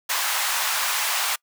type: high-pass noise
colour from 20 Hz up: pink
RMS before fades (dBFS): -24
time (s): 0.09-1.36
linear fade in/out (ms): 10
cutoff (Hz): 850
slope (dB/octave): 24
effects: noise-tail reverb RT60 0.1 s tail -26 dB re dry